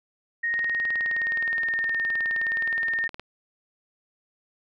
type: tone with pitch glide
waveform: sine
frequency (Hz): 1864.7 to 1828.4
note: A#6 to A#6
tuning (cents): 0 to -34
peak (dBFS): -23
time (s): 0.43-3.08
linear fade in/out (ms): 10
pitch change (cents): -34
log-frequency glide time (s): 0.95-1.83
type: click train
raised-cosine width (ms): 0.3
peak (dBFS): -21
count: 52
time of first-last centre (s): 0.54-3.196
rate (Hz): 19.2
effects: none